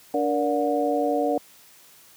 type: harmonic tone with a mistuned harmonic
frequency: 145.1 Hz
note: D3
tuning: 21 cents flat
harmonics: 2 / 3 / 4 / 5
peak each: -26 / -26 / -26 / -26 dBFS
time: 0.14-1.38 s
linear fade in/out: 2 ms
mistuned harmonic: 3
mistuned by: +130 cents
effects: white hiss -52 dBFS RMS until 2.16 s + high-pass 80 Hz 12 dB/octave